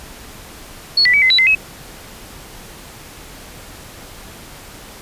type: tone with pitch steps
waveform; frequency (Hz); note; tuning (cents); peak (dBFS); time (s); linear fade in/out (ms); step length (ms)
sine; 4371 / 1973 / 2280 / 2048 / 3951 / 2065 / 2565; C#8 / B6 / C#7 / C7 / B7 / C7 / E7; -25 / -2 / +48 / -38 / 0 / -23 / -48; -9; 0.97-1.551; 5; 83
effects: pink hiss -37 dBFS RMS until 5.01 s + resampled to 32000 Hz